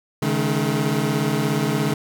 25% pulse chord, C# suspended second, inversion none, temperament equal with one note detuned, 138.59 / 155.56 / 213.1 Hz, C#3 / D#3 / G#3, 0 / 0 / +45 cents, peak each -20 dBFS, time 0.22-1.94 s, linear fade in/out 5 ms, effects none

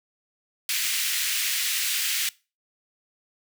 pink high-pass noise, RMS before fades -26 dBFS, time 0.69-2.29 s, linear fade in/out 2 ms, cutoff 2000 Hz, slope 24 dB/octave, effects noise-tail reverb RT60 0.3 s tail -22 dB re dry

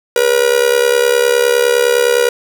45% pulse tone with amplitude modulation, 482.1 Hz, B4, 42 cents flat, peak -6 dBFS, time 0.16-2.29 s, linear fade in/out 2 ms, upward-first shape sine, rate 69.8 Hz, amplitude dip 80%, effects none

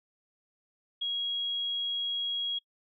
sine tone, 3300 Hz, G#7, 12 cents flat, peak -29 dBFS, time 1.01-2.59 s, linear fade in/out 10 ms, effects noise-tail reverb RT60 0.1 s tail -25 dB re dry

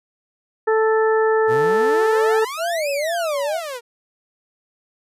harmonic tone, 440 Hz, A4, in tune, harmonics 1 / 2 / 3 / 4, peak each -15 / -23 / -26 / -26 dBFS, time 0.67-2.45 s, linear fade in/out 10 ms
sawtooth exponential two-way sweep, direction up then down, 109.2 to 2637 to 456.2 Hz, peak -23 dBFS, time 1.47-3.81 s, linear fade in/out 50 ms, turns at 2.9 s
sine tone with vibrato, 622.3 Hz, D#5, in tune, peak -20 dBFS, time 2.57-3.61 s, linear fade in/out 50 ms, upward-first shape sine, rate 2.1 Hz, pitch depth 180 cents each way
effects resampled to 32000 Hz

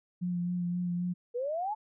sine tone with vibrato, 176.6 Hz, F3, 20 cents sharp, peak -29 dBFS, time 0.21-1.14 s, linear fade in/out 20 ms, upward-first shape sine, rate 3.8 Hz, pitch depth 21 cents each way
sine exponential sweep, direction up, 466.2 to 885 Hz, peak -30 dBFS, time 1.34-1.75 s, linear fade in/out 20 ms
effects none

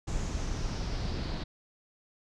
brown noise with low-pass filter sweep, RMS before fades -33 dBFS, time 0.07-1.44 s, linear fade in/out 10 ms, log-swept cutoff 7100 to 4300 Hz, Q 3.7, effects none

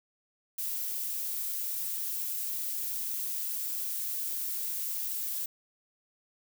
violet noise, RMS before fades -34 dBFS, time 0.58-5.46 s, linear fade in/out 5 ms, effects none

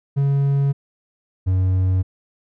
triangle tone pair in turn, 139.5 / 93.11 Hz, C#3 / F#2, +11 / +11 cents, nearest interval perfect fifth, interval 700 cents, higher first, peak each -13 dBFS, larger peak neither, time 0.16-0.73 / 1.46-2.03 s, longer neither, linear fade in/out 20 ms, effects none

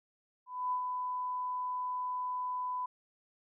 sine tone with ADSR envelope, 1000 Hz, B5, 21 cents sharp, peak -29 dBFS, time 0.46-2.86 s, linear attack 260 ms, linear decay 86 ms, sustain -4 dB, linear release 6 ms, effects none

